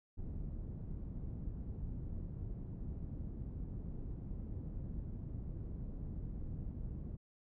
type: low-pass noise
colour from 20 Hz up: pink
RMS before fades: -43 dBFS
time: 0.17-7.17 s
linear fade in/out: 20 ms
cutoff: 190 Hz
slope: 12 dB/octave
effects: none